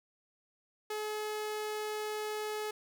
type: tone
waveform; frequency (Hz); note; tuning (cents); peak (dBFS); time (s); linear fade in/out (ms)
sawtooth; 425.9; G#4; +44; -31; 0.9-2.71; 5
effects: none